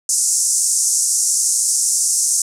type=band-pass noise; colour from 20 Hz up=white; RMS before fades=-17 dBFS; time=0.09-2.42 s; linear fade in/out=2 ms; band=5700 to 9700 Hz; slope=48 dB/octave; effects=none